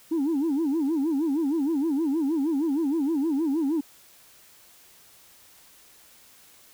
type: tone with vibrato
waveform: sine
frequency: 300 Hz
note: D4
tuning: 37 cents sharp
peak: -20 dBFS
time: 0.11-3.81 s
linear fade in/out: 10 ms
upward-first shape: sine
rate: 6.4 Hz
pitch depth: 200 cents each way
effects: tanh soft clip ceiling -20 dBFS + white hiss -54 dBFS RMS until 6.73 s